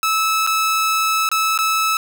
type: tone with dropouts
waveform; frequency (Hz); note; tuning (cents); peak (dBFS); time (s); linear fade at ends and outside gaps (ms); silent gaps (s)
sawtooth; 1304; E6; -19; -12; 0.03-1.97; 1; 0.466-0.473 / 1.29-1.315 / 1.577-1.588
effects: 9-bit